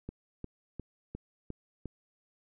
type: click train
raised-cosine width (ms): 3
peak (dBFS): -26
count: 6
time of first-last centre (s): 0.09-1.857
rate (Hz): 2.83
effects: none